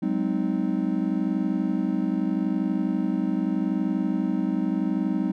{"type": "chord", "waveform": "triangle", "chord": "Ab dominant seventh", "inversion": "third", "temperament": "just", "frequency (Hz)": [186.89, 207.7, 259.6, 311.5], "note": ["Gb3", "Ab3", "C4", "Eb4"], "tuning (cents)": [18, 0, -13, 2], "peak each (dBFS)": -26, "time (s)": [0.02, 5.32], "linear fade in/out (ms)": 10, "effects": []}